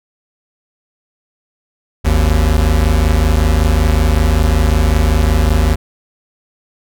square tone pair together, 52.48 / 77.78 Hz, G#1 / D#2, +19 / 0 cents, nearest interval perfect fifth, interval 681 cents, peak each -13 dBFS, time 2.04-5.76 s, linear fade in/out 20 ms, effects none

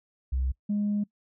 sine tone pair in turn, 65 / 206.4 Hz, C2 / G#3, -11 / -10 cents, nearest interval octave + minor sixth, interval 2001 cents, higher second, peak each -23 dBFS, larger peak neither, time 0.32-0.52 / 0.69-1.04 s, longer second, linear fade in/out 10 ms, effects noise-tail reverb RT60 0.1 s tail -23 dB re dry + tanh soft clip ceiling -21 dBFS

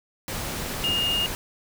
sine tone in noise, 2839 Hz, F7, 28 cents sharp, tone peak -22 dBFS, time 0.84-1.26 s, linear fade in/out 0 ms, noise pink, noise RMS -31 dBFS, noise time 0.28-1.35 s, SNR +6 dB, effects none

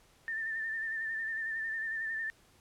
sine tone with vibrato, 1790 Hz, A6, 29 cents sharp, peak -33 dBFS, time 0.28-2.3 s, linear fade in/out 0 ms, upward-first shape sine, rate 11 Hz, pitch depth 39 cents each way, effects pink hiss -64 dBFS RMS until 2.6 s + low-pass 12000 Hz 12 dB/octave

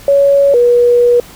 sine tone pair in turn, 560 / 482.7 Hz, C#5 / B4, +18 / -40 cents, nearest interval minor third, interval 258 cents, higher first, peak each -5 dBFS, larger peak neither, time 0.08-0.54 / 0.54-1.2 s, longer second, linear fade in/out 2 ms, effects pink hiss -36 dBFS RMS until 1.35 s

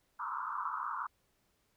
pink band-pass noise, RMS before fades -38 dBFS, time 0.19-1.07 s, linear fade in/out 10 ms, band 940 to 1400 Hz, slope 96 dB/octave, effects pink hiss -75 dBFS RMS until 1.76 s

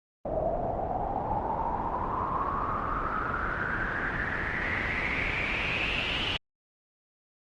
pink noise with low-pass filter sweep, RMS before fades -30 dBFS, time 0.25-6.37 s, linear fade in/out 5 ms, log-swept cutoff 630 to 3000 Hz, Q 7.8, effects Opus 24 kbps

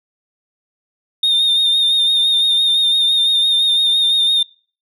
sine tone with vibrato, 3658 Hz, A#7, 33 cents flat, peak -9 dBFS, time 1.23-4.43 s, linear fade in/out 5 ms, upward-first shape sine, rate 5.9 Hz, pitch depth 34 cents each way, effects noise-tail reverb RT60 0.4 s tail -24 dB re dry + tanh soft clip ceiling -10 dBFS

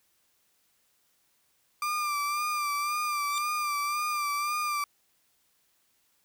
35% pulse tone with vibrato, 1187 Hz, D6, 18 cents sharp, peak -26 dBFS, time 1.82-4.84 s, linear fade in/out 2 ms, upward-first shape sine, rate 1.9 Hz, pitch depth 42 cents each way
25% pulse tone with exponential growth, 3600 Hz, A7, 39 cents sharp, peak -25 dBFS, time 3.25-3.38 s, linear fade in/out 0 ms, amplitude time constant 28 ms
effects white hiss -70 dBFS RMS until 6.24 s

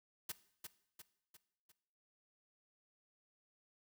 white noise with echo, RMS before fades -42 dBFS, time 0.29-0.32 s, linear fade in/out 5 ms, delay 350 ms, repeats 4, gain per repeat -6 dB, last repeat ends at 1.72 s, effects noise-tail reverb RT60 0.7 s tail -17 dB re dry

